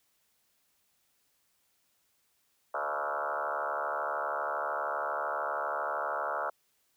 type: tone with frequency modulation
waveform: sine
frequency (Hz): 987.8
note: B5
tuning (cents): 0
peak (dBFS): -30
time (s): 2.74-6.5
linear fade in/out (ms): 5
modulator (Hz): 72.8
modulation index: 6.3
effects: white hiss -73 dBFS RMS until 6.96 s